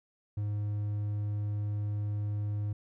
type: tone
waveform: triangle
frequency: 103.83 Hz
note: G#2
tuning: in tune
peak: -28 dBFS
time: 0.37-2.73 s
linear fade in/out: 5 ms
effects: none